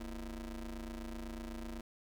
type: ring-modulated tone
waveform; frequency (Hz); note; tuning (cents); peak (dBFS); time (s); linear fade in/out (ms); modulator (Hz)
30% pulse; 98; G2; 0; -36; 0-1.81; 5; 133
effects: none